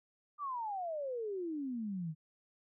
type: exponential sweep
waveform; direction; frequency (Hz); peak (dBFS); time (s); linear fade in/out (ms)
sine; down; 1211 to 150.7; -36; 0.38-2.15; 50
effects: none